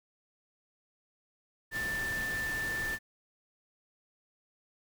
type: tone in noise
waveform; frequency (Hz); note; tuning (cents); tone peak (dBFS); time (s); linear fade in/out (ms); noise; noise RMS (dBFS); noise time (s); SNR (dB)
sine; 1773; A6; +13; -32; 1.71-2.99; 50; pink; -41; 1.71-2.99; +6
effects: none